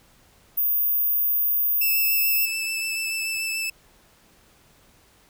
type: tone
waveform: sine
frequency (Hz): 14917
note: A#9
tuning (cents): 0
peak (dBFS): -19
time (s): 0.57-2.46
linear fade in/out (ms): 10
type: tone with vibrato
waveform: sawtooth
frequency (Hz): 2637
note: E7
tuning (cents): 0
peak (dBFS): -22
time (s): 1.81-3.7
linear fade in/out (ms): 5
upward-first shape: triangle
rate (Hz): 6.9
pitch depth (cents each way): 15
effects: pink hiss -57 dBFS RMS until 5.29 s